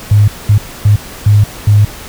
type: tone bursts at uneven times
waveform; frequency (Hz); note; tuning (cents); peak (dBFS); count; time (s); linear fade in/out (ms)
sine; 103.83; G#2; 0; -3; 5; 0.11-0.28 / 0.49-0.58 / 0.85-0.96 / 1.26-1.44 / 1.67-1.85; 5
effects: pink hiss -29 dBFS RMS until 2.08 s